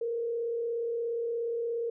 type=tone with frequency modulation; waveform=sine; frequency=466.2 Hz; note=A#4; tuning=in tune; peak=-29 dBFS; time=0.01-1.9 s; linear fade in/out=5 ms; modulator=37 Hz; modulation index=0.36; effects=none